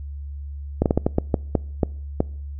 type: slowing click train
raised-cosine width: 2 ms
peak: -4 dBFS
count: 10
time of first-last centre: 0.82-2.204 s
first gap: 38 ms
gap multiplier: 1.33
effects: noise-tail reverb RT60 0.6 s tail -25 dB re dry + added 71 Hz sine -30 dBFS peak until 2.59 s